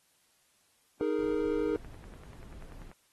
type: chord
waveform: triangle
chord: D# suspended fourth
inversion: none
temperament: equal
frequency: 311.1 / 415.3 / 466.2 Hz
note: D#4 / G#4 / A#4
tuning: 0 / 0 / 0 cents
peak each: -30 dBFS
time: 1.01-1.76 s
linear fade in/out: 0 ms
type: noise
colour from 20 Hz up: brown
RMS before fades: -48 dBFS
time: 1.19-2.91 s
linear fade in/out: 2 ms
type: click train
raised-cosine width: 0.5 ms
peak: -37 dBFS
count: 13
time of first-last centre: 1.75-2.915 s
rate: 10.3 Hz
effects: white hiss -69 dBFS RMS until 3.12 s + AAC 32 kbps